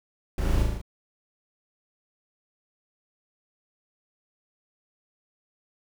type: noise with echo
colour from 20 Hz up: brown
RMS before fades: -28 dBFS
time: 0.38-0.63 s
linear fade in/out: 2 ms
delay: 37 ms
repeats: 5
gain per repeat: -2 dB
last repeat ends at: 0.815 s
effects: none